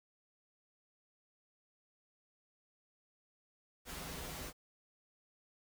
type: noise with comb filter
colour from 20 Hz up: pink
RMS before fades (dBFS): -45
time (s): 3.85-4.53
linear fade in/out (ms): 50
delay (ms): 9.1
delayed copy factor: -0.6
effects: none